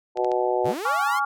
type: harmonic tone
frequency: 123.47 Hz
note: B2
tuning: in tune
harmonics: 3 / 4 / 5 / 6 / 7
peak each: -25 / -26 / -27 / -28 / -28 dBFS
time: 0.15-0.75 s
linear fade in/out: 50 ms
type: clicks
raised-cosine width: 0.2 ms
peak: -22 dBFS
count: 3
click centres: 0.173 / 0.246 / 0.317 s
type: linear sweep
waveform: sawtooth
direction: up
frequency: 77.78 to 1103 Hz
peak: -25 dBFS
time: 0.64-1.2 s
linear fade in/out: 20 ms
type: chord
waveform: sine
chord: Db major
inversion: second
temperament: equal with one note detuned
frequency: 830.6 / 1134.6 / 1396.9 Hz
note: Ab5 / Db6 / F6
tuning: 0 / +40 / 0 cents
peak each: -25 dBFS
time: 0.85-1.25 s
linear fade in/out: 5 ms
effects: none